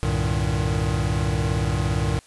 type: tone cluster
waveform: square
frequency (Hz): 65.2 / 96.8 / 114.3 / 152.6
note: C2 / G2 / A#2 / D#3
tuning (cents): -5 / -21 / -34 / -33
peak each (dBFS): -27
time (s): 0.03-2.19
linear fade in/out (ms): 0
effects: white hiss -53 dBFS RMS until 2.26 s + resampled to 24000 Hz